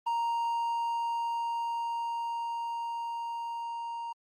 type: tone with level ramp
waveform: triangle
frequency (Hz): 932.3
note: A#5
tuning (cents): 0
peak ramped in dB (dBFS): -25 to -33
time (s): 0.06-4.13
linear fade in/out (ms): 10
effects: Opus 24 kbps